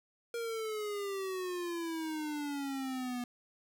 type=exponential sweep; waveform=square; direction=down; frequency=471.4 to 242.2 Hz; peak=-36 dBFS; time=0.34-3.24 s; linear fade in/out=2 ms; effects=none